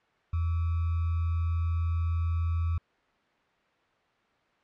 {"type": "tone with sample-and-hold", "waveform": "sine", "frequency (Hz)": 83.4, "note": "E2", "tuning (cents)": 21, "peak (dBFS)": -25, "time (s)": [0.33, 2.78], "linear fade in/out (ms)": 5, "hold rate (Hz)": 1225, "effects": ["white hiss -66 dBFS RMS until 4.63 s", "low-pass 2000 Hz 12 dB/octave"]}